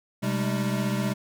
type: tone cluster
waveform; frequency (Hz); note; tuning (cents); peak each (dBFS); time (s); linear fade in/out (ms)
square; 128.5 / 197.6 / 213 / 307.5; C3 / G3 / G#3 / D#4; -31 / +14 / +44 / -20; -30 / -28 / -33 / -37; 0.22-1.14; 20
effects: none